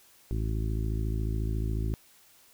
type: harmonic tone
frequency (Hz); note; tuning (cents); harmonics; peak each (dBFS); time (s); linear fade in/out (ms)
54.1; A1; -29; 1 / 2 / 3 / 4 / 5 / 6 / 7; -29 / -32 / -41 / -41 / -44 / -42 / -44; 0.31-1.94; 0
effects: white hiss -59 dBFS RMS until 2.53 s